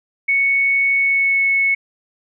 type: tone with pitch glide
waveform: sine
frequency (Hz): 2217 to 2202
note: C#7 to C#7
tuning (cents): 0 to -12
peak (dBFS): -13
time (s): 0.28-1.75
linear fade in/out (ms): 10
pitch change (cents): -12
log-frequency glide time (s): 0.96-1.44
effects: none